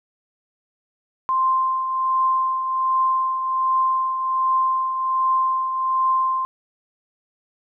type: tone with tremolo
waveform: sine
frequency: 1046.5 Hz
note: C6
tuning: in tune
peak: -15 dBFS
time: 1.29-6.45 s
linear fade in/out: 0 ms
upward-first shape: triangle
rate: 1.3 Hz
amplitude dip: 55%
effects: none